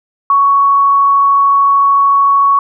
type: tone with frequency modulation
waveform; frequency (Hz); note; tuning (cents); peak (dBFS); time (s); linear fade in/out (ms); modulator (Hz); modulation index
sine; 1115; C#6; +10; -6; 0.3-2.59; 2; 33.4; 0.21
effects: none